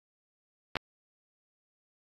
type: clicks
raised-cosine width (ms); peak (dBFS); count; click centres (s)
0.3; -13; 2; 0.756 / 0.768
effects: AAC 32 kbps